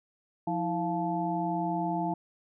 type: harmonic tone with a mistuned harmonic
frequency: 173.9 Hz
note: F3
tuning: 7 cents flat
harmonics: 1 / 2 / 4 / 5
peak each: -33 / -33 / -33 / -33 dBFS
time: 0.47-2.14 s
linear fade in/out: 5 ms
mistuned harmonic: 2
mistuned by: -110 cents
effects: none